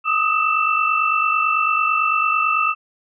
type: tone cluster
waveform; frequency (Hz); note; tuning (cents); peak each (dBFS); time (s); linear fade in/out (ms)
sine; 1229 / 1278 / 2665; D#6 / D#6 / E7; -22 / +46 / +18; -20; 0.04-2.75; 50
effects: none